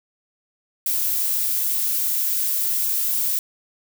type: noise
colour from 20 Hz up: violet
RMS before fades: -22 dBFS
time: 0.86-3.39 s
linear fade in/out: 2 ms
effects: none